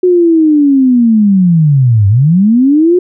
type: linear two-way sweep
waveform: sine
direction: down then up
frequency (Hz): 367.8 to 95.9 to 367.8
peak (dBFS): -4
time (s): 0.03-2.99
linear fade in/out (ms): 5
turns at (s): 2.08
effects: none